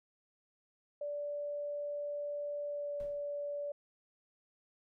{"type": "tone with pitch glide", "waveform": "sine", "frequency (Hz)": [582, 578], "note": ["D5", "D5"], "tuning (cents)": [-16, -28], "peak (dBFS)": -36, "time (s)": [1.01, 3.72], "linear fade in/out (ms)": 5, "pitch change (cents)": -12, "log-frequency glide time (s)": [2.66, 2.97]}
{"type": "noise with exponential decay", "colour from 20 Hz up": "brown", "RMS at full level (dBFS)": -48, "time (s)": [3, 3.3], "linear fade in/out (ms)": 0, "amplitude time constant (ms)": 65}
{"effects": []}